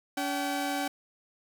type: tone pair together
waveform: sawtooth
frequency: 284 / 768 Hz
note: C#4 / G5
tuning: +42 / -36 cents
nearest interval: octave + perfect fourth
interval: 1722 cents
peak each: -28 dBFS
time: 0.17-0.88 s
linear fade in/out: 5 ms
effects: none